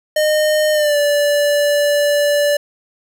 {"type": "tone with pitch glide", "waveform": "square", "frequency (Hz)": [612, 582], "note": ["D#5", "D5"], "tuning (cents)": [-29, -16], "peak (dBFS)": -13, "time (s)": [0.16, 2.57], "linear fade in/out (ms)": 5, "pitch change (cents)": -87, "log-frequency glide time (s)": [0.72, 0.97], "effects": []}